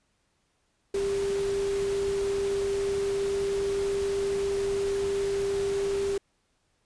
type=tone in noise; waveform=sine; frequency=396.3 Hz; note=G4; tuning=19 cents sharp; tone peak=-25 dBFS; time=0.94-6.18 s; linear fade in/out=5 ms; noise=pink; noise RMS=-39 dBFS; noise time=0.94-6.18 s; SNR=+11 dB; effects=pink hiss -72 dBFS RMS until 6.85 s + resampled to 22050 Hz